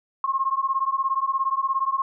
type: beating tone pair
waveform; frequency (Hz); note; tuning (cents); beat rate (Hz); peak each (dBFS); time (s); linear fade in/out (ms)
sine; 1067 / 1084; C6 / C#6; +34 / -39; 17; -24; 0.24-2.02; 2
effects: none